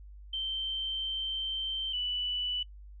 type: tone pair in turn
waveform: sine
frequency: 3117 / 2970 Hz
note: G7 / F#7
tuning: -11 / +6 cents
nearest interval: minor second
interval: 83 cents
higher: first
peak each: -31 / -30 dBFS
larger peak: second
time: 0.33-1.93 / 1.93-2.63 s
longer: first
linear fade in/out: 5 ms
effects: noise-tail reverb RT60 0.1 s tail -24 dB re dry + added 50 Hz sine -46 dBFS peak until 3 s